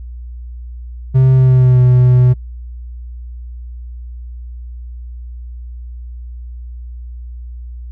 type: tone with pitch glide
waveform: triangle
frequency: 130.81 to 125.26 Hz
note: C3 to B2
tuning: 0 to +25 cents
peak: -4 dBFS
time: 1.14-2.34 s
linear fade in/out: 20 ms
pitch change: -75 cents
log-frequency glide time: 1.32-1.82 s
effects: noise-tail reverb RT60 0.1 s tail -24 dB re dry + added 60 Hz sine -26 dBFS peak until 7.91 s